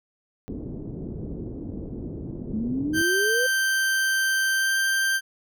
white low-pass noise, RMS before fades -34 dBFS, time 0.48-3.02 s, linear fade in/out 0 ms, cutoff 340 Hz, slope 24 dB/octave
sine exponential sweep, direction up, 210 to 517 Hz, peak -24 dBFS, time 2.53-3.47 s, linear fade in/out 10 ms
40% pulse tone with pitch glide, 1563 to 1572.1 Hz, G6 to G6, -6 to +5 cents, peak -20 dBFS, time 2.93-5.21 s, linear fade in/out 50 ms, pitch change +11 cents, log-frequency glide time 4.55-4.74 s
effects none

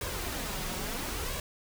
pink noise with flanger, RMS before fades -35 dBFS, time 0.01-1.4 s, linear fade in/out 2 ms, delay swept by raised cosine 1.8 to 5.5 ms, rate 0.74 Hz, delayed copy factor +0.55, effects none

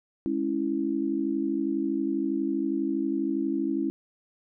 sine chord, C# minor, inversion second, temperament equal, 207.7 / 277.2 / 329.6 Hz, G#3 / C#4 / E4, 0 / 0 / 0 cents, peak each -33 / -28 / -28 dBFS, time 0.26-3.9 s, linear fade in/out 0 ms, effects none

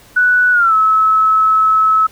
sine tone with pitch glide, 1480 to 1295.9 Hz, F#6 to E6, 0 to -30 cents, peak -8 dBFS, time 0.16-2.07 s, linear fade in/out 10 ms, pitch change -230 cents, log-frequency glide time 0.52-0.74 s, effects pink hiss -44 dBFS RMS until 2.11 s

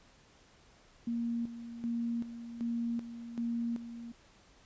sine tone with tremolo, 234.1 Hz, A#3, 8 cents sharp, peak -31 dBFS, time 1.07-4.12 s, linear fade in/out 5 ms, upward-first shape square, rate 1.3 Hz, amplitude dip 70%, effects pink hiss -62 dBFS RMS until 4.65 s + resampled to 16000 Hz

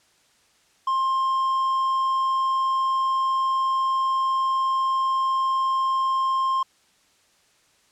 triangle tone, 1059 Hz, C6, 21 cents sharp, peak -18 dBFS, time 0.87-6.63 s, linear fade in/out 5 ms, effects white hiss -61 dBFS RMS until 7.91 s + low-pass 8000 Hz 12 dB/octave

